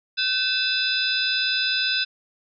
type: tone cluster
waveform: sine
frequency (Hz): 1531 / 2629 / 3542 / 3984 / 5000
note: G6 / E7 / A7 / B7 / D#8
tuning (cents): -41 / -5 / +11 / +14 / +8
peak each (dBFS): -27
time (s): 0.17-2.05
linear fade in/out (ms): 20
effects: none